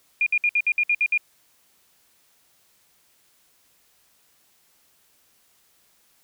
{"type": "tone bursts", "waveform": "sine", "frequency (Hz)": 2422, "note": "D#7", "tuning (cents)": -47, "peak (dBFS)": -17, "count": 9, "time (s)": [0.21, 1.176], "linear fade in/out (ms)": 2, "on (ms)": 54, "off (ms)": 60, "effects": ["white hiss -62 dBFS RMS until 6.23 s"]}